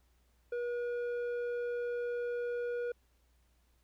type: tone with low-pass filter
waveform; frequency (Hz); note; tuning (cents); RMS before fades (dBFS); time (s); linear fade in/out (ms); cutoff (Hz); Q
square; 481.5; B4; -44; -36; 0.52-2.92; 5; 1200; 0.97
effects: added 60 Hz sine -68 dBFS peak until 3.83 s + pink hiss -75 dBFS RMS until 3.83 s